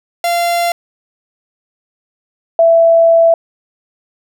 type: tone pair in turn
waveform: 45% pulse / sine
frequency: 690 / 664.6 Hz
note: F5 / E5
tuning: -21 / +14 cents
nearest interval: minor second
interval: 65 cents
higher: first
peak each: -12 / -5 dBFS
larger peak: second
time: 0.24-0.72 / 2.59-3.34 s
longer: second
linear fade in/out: 2 ms
effects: none

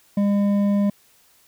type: tone with hard clipping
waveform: sine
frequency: 202.2 Hz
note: G#3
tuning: 46 cents flat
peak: -18 dBFS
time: 0.17-0.9 s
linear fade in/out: 5 ms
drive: 7 dB
effects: white hiss -57 dBFS RMS until 1.47 s

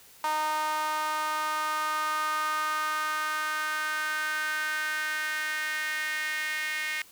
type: tone with high-pass filter sweep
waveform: sawtooth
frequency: 307.9 Hz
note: D#4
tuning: 18 cents flat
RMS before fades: -30 dBFS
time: 0.24-7.02 s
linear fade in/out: 2 ms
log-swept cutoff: 970 to 2000 Hz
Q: 4.7
effects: white hiss -54 dBFS RMS until 7.11 s

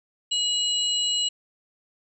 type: tone cluster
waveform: sine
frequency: 2907 / 4052 / 7680 Hz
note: F#7 / B7 / B8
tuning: -31 / +44 / -49 cents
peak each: -23 / -31 / -29 dBFS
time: 0.31-1.29 s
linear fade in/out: 10 ms
effects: none

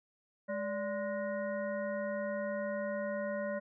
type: harmonic tone with a mistuned harmonic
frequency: 207.7 Hz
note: G#3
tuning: in tune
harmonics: 1 / 3 / 5 / 7 / 9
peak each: -40 / -35 / -47 / -46 / -46 dBFS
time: 0.48-3.6 s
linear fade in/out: 20 ms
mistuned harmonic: 3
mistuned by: -120 cents
effects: none

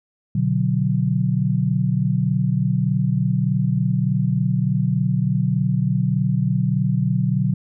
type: chord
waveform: sine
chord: B minor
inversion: none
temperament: equal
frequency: 123.47 / 146.83 / 185 Hz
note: B2 / D3 / F#3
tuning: 0 / 0 / 0 cents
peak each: -21 dBFS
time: 0.35-7.54 s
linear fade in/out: 5 ms
effects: none

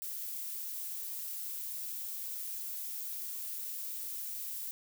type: noise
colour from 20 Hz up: violet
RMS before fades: -40 dBFS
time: 0.02-4.71 s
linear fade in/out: 0 ms
effects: none

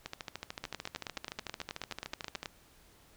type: two click trains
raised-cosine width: 0.2 ms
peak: -21 / -20 dBFS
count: 33 / 18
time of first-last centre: 0.06-2.43 / 0.64-2.458 s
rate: 13.5 / 9.35 Hz
effects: pink hiss -62 dBFS RMS until 3.16 s

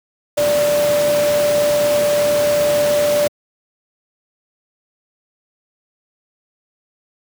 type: tone in noise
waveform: sine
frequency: 587.3 Hz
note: D5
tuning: in tune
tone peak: -13 dBFS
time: 0.37-3.28 s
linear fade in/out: 10 ms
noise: pink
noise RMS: -23 dBFS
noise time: 0.37-3.28 s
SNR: +7 dB
effects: high-pass 150 Hz 12 dB/octave

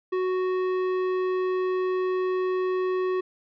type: tone with tanh clipping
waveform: sine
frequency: 370 Hz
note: F#4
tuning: in tune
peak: -25 dBFS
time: 0.12-3.21 s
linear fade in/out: 10 ms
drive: 13 dB
effects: none

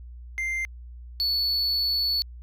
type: tone pair in turn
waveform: triangle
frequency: 2093 / 4435 Hz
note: C7 / C#8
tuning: 0 / 0 cents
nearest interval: octave + minor second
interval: 1300 cents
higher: second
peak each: -24 / -21 dBFS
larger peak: second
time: 0.38-0.65 / 1.2-2.22 s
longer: second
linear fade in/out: 0 ms
effects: added 60 Hz sine -39 dBFS peak until 2.42 s

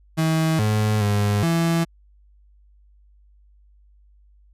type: tone with pitch steps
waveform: 35% pulse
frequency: 160.1 / 107 / 102.9 / 166.7 Hz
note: D#3 / A2 / G#2 / E3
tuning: +50 / -48 / -16 / +20 cents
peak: -16 dBFS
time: 0.17-1.85 s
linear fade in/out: 20 ms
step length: 420 ms
effects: added 50 Hz sine -51 dBFS peak until 4.53 s + resampled to 32000 Hz

